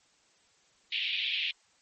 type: band-pass noise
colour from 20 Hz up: white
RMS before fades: -32 dBFS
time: 0.92-1.51 s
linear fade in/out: 2 ms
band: 2300 to 3600 Hz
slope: 48 dB/octave
effects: white hiss -66 dBFS RMS until 1.81 s + MP3 32 kbps